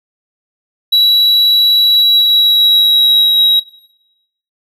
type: tone with pitch glide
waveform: triangle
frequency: 3912 to 3840 Hz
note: B7 to B7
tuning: -17 to -49 cents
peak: -5 dBFS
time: 0.92-3.6 s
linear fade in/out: 10 ms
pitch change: -32 cents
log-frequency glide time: 1.84-3.42 s
effects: noise-tail reverb RT60 0.9 s tail -18 dB re dry